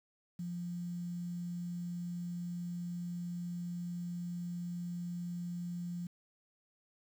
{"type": "tone with quantisation", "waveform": "sine", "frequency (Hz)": 174.61, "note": "F3", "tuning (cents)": 0, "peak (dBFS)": -37, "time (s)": [0.39, 6.07], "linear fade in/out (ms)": 5, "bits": 10, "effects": []}